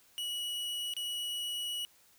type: tone with dropouts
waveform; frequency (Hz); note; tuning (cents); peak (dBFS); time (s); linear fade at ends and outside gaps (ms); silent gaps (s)
45% pulse; 2927; F#7; -19; -34; 0.18-1.85; 0; 0.937-0.966
effects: white hiss -64 dBFS RMS until 2.18 s